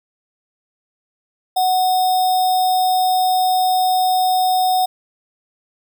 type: tone with sample-and-hold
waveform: sine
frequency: 740 Hz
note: F#5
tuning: in tune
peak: -13 dBFS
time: 1.56-4.86 s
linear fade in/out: 10 ms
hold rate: 4410 Hz
effects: none